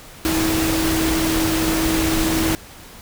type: tone in noise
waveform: sine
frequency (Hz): 322.2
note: E4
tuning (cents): -39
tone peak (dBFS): -19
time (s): 0.25-2.55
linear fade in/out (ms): 0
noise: pink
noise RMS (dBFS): -22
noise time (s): 0.25-2.55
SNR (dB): 0
effects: pink hiss -41 dBFS RMS until 3.01 s